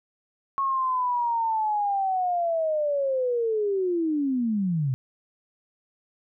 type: linear sweep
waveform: sine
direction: down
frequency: 1100 to 123.8 Hz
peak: -22 dBFS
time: 0.58-4.94 s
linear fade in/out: 0 ms
effects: none